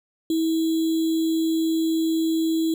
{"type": "tone with sample-and-hold", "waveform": "sine", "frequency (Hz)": 323.8, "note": "E4", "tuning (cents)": -31, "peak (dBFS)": -19, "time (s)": [0.3, 2.74], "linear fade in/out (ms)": 2, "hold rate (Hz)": 3675, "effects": []}